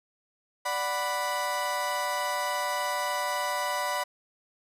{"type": "chord", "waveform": "30% pulse", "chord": "B minor", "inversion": "first", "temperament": "equal", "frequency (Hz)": [587.3, 740, 987.8], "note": ["D5", "F#5", "B5"], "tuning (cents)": [0, 0, 0], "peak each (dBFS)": [-31, -32, -27], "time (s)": [0.65, 4.04], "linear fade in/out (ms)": 10, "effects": ["resampled to 32000 Hz"]}